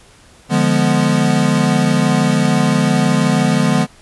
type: chord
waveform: square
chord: D diminished seventh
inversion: none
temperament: equal with one note detuned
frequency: 148.62 / 174.61 / 207.7 / 246.9 Hz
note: D3 / F3 / Ab3 / Cb4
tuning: +21 / 0 / 0 / 0 cents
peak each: -18 dBFS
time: 0.49-3.87 s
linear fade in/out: 50 ms
effects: pink hiss -46 dBFS RMS until 4.01 s + resampled to 24000 Hz